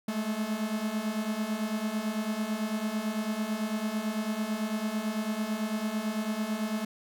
45% pulse beating tone pair, 210.2 / 219.2 Hz, G#3 / A3, +21 / -6 cents, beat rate 9 Hz, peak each -34 / -31 dBFS, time 0.08-6.85 s, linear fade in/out 5 ms, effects none

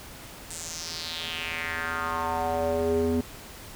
square tone with band-pass filter sweep, 82.41 Hz, E2, in tune, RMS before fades -29 dBFS, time 0.5-3.21 s, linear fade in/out 5 ms, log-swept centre 8400 to 300 Hz, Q 3.5, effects pink hiss -44 dBFS RMS until 3.75 s

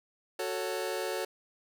sawtooth chord, F# minor, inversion none, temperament just, 370 / 444 / 555 Hz, F#4 / A4 / C#5, 0 / +16 / +2 cents, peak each -32 / -32 / -32 dBFS, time 0.39-1.25 s, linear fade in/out 5 ms, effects none

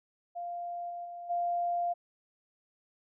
sine tone with level steps, 697 Hz, F5, 4 cents flat, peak -35 / -37 / -40 / -28 dBFS, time 0.35-1.94 s, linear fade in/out 20 ms, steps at 0.89 / 1.04 / 1.29 s, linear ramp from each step 20 ms, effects none

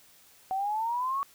sine exponential sweep, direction up, 749 to 1131 Hz, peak -27 dBFS, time 0.51-1.23 s, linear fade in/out 0 ms, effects white hiss -58 dBFS RMS until 1.34 s

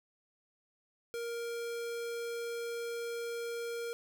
square tone, 468.2 Hz, A#4, 8 cents sharp, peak -37 dBFS, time 1.14-3.93 s, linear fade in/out 0 ms, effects none

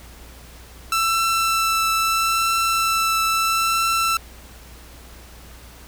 sawtooth tone with vibrato, 1331 Hz, E6, 16 cents sharp, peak -14 dBFS, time 0.92-4.17 s, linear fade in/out 2 ms, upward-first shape triangle, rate 0.76 Hz, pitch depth 13 cents each way, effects added 60 Hz sine -43 dBFS peak until 5.87 s + pink hiss -45 dBFS RMS until 5.87 s

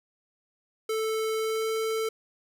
square tone with pitch glide, 440 to 443.1 Hz, A4 to A4, 0 to +12 cents, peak -27 dBFS, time 0.89-2.09 s, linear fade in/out 5 ms, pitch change +12 cents, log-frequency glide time 1.36-1.69 s, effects none

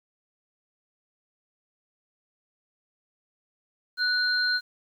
sine tone pair together, 1480 / 4170 Hz, F#6 / C8, 0 / -7 cents, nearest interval octave + tritone, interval 1793 cents, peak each -24 / -26 dBFS, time 3.97-4.61 s, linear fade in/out 50 ms, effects 9-bit

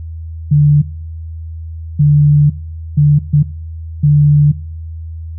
sine tone bursts at uneven times, 146.83 Hz, D3, in tune, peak -5 dBFS, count 5, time 0.51-0.82 / 1.99-2.5 / 2.97-3.19 / 3.33-3.43 / 4.03-4.52 s, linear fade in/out 10 ms, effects noise-tail reverb RT60 0.8 s tail -23 dB re dry + added 81 Hz sine -23 dBFS peak until 5.38 s

